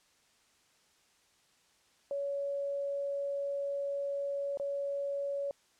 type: tone with dropouts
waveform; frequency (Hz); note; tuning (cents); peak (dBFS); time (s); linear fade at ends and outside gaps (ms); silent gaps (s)
sine; 562; C#5; +24; -32; 2.11-5.51; 1; 4.573-4.598
effects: white hiss -68 dBFS RMS until 5.79 s + low-pass 8000 Hz 12 dB/octave